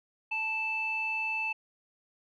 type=tone with low-pass filter; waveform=square; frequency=880 Hz; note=A5; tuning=in tune; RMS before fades=-32 dBFS; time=0.31-1.53 s; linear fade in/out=10 ms; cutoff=2600 Hz; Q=8.7; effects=none